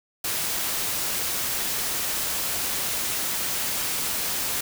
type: noise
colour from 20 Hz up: white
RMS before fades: -27 dBFS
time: 0.24-4.61 s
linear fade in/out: 5 ms
effects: none